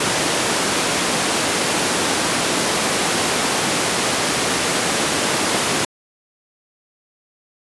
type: high-pass noise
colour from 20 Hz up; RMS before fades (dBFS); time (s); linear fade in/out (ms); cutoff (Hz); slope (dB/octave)
pink; -19; 0-5.85; 5; 220; 12
effects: resampled to 24000 Hz